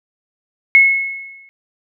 sine tone with exponential decay, 2183 Hz, C#7, 27 cents flat, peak -3 dBFS, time 0.75-1.49 s, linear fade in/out 0 ms, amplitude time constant 160 ms, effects none

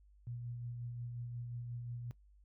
sine tone with tremolo, 120 Hz, B2, 49 cents flat, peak -40 dBFS, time 0.27-2.11 s, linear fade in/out 0 ms, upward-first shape sine, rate 5.6 Hz, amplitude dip 30%, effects noise-tail reverb RT60 0.1 s tail -18 dB re dry + added 50 Hz sine -61 dBFS peak until 2.44 s

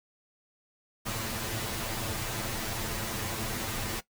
pink noise with comb filter, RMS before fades -34 dBFS, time 1.05-4.01 s, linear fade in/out 20 ms, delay 9 ms, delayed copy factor +1, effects noise-tail reverb RT60 0.1 s tail -17 dB re dry

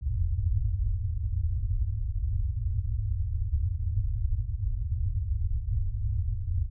white low-pass noise, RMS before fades -28 dBFS, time 0.01-6.7 s, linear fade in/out 20 ms, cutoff 110 Hz, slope 96 dB/octave, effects none

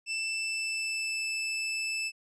sawtooth tone with pitch glide, 2654 to 2633 Hz, E7 to E7, +11 to -3 cents, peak -27 dBFS, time 0.06-2.12 s, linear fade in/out 50 ms, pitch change -14 cents, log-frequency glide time 0.24-1.27 s, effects resampled to 22050 Hz

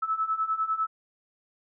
sine beating tone pair, 1300 / 1310 Hz, E6 / E6, -24 / -11 cents, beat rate 10 Hz, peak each -30 / -27 dBFS, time 0.02-0.87 s, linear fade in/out 10 ms, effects none

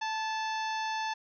harmonic tone with a mistuned harmonic, 880 Hz, A5, in tune, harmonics 1 / 2 / 3 / 4 / 5 / 6 / 7, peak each -32 / -38 / -42 / -44 / -46 / -48 / -49 dBFS, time 0.01-1.14 s, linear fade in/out 10 ms, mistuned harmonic 2, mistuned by -27 cents, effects none

